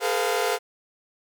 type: tone cluster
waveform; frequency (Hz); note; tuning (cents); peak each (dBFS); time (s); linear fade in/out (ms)
sawtooth; 415 / 455.1 / 507 / 703; G#4 / A#4 / B4 / F5; -1 / -42 / +45 / +11; -24; 0-0.59; 50
effects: none